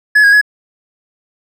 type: tone with pitch steps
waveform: triangle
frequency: 1700 / 1640 / 1687 Hz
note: G#6 / G#6 / G#6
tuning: +40 / -22 / +27 cents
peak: -3 dBFS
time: 0.15-0.414 s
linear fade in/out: 10 ms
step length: 88 ms
effects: none